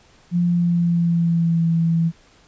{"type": "tone with pitch glide", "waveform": "sine", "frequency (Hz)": [174.61, 165.67], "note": ["F3", "E3"], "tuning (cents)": [0, 9], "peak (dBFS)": -15, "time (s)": [0.31, 2.12], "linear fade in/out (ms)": 50, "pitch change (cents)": -91, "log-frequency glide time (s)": [0.42, 1.68], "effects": ["pink hiss -53 dBFS RMS until 2.47 s", "resampled to 16000 Hz"]}